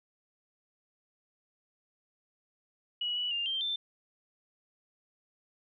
sine tone with pitch steps, 2921 / 2947 / 2803 / 3154 / 3554 Hz, F#7 / F#7 / F7 / G7 / A7, -23 / -8 / +6 / +10 / +17 cents, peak -30 dBFS, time 3.01-3.76 s, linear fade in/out 5 ms, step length 150 ms, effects none

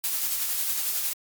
blue noise with tremolo, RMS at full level -26 dBFS, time 0.04-1.13 s, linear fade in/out 0 ms, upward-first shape sine, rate 11 Hz, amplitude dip 30%, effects Opus 48 kbps

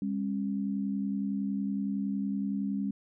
sine tone pair together, 201.1 / 271.9 Hz, G3 / C#4, +44 / -33 cents, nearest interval perfect fourth, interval 523 cents, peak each -30 / -34 dBFS, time 0.02-2.91 s, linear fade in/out 2 ms, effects none

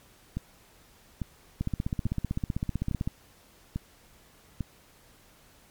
two click trains, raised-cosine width 5 ms, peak -18 / -16 dBFS, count 6 / 24, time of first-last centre 0.37-4.607 / 1.61-3.075 s, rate 1.18 / 15.7 Hz, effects pink hiss -58 dBFS RMS until 5.7 s + MP3 96 kbps

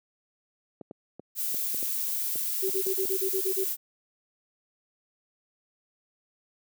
clicks, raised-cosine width 2 ms, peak -26 dBFS, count 10, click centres 0.812 / 0.911 / 1.196 / 1.544 / 1.745 / 1.828 / 2.357 / 2.693 / 2.867 / 3.053 s
violet noise, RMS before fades -30 dBFS, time 1.35-3.77 s, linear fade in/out 50 ms
sine tone bursts, 383.9 Hz, G4, 36 cents flat, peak -26 dBFS, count 9, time 2.62-3.648 s, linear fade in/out 20 ms, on 84 ms, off 34 ms
effects high-pass 200 Hz 12 dB/octave

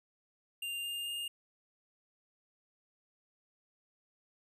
square tone with pitch steps, 2794 / 2810 / 2826 Hz, F7 / F7 / F7, 0 / +10 / +20 cents, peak -37 dBFS, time 0.62-1.28 s, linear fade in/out 5 ms, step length 220 ms, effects none

